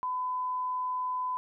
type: tone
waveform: sine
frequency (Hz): 1007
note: B5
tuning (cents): +33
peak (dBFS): -29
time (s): 0.03-1.37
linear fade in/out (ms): 0
effects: none